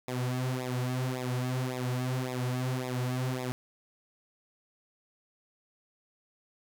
sawtooth tone with flanger, 126.9 Hz, B2, 47 cents sharp, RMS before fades -32 dBFS, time 0.08-3.52 s, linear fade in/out 0 ms, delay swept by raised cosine 0.66 to 5.86 ms, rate 1.8 Hz, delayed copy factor -0.9, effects none

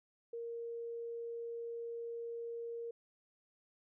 sine tone, 466.2 Hz, A#4, in tune, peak -40 dBFS, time 0.33-2.91 s, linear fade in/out 5 ms, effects none

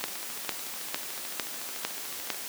two click trains, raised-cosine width 0.2 ms, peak -10 / -22 dBFS, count 6 / 33, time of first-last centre 0.04-2.302 / 0.01-2.346 s, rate 2.21 / 13.7 Hz, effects white hiss -38 dBFS RMS until 2.48 s + high-pass 200 Hz 12 dB/octave

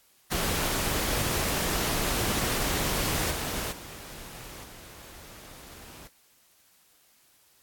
pink noise with level steps, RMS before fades -28 / -32 / -43 / -47 dBFS, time 0.31-6.08 s, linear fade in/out 10 ms, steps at 3.3 / 3.71 / 4.63 s, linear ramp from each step 20 ms, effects white hiss -62 dBFS RMS until 7.62 s + AAC 64 kbps

